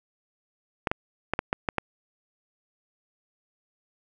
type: clicks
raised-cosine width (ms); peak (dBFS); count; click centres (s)
0.5; -9; 7; 0.872 / 0.915 / 1.336 / 1.391 / 1.529 / 1.688 / 1.783
effects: none